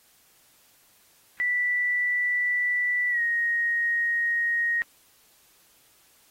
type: tone with pitch glide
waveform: sine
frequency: 1968 to 1873.7 Hz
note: B6 to A#6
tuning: -7 to +8 cents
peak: -22 dBFS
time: 1.4-4.82 s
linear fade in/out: 0 ms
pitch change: -85 cents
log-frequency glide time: 3.1-3.21 s
effects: white hiss -60 dBFS RMS until 6.3 s + AAC 48 kbps